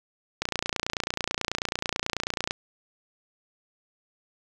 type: click train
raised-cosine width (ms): 0.2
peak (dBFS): -9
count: 62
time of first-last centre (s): 0.42-2.509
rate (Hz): 29.2
effects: none